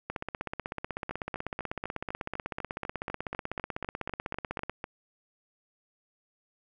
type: two click trains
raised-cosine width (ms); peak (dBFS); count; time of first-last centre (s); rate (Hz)
0.5; -18 / -20; 75 / 16; 0.1-4.696 / 1.11-4.841; 16.1 / 4.02
effects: none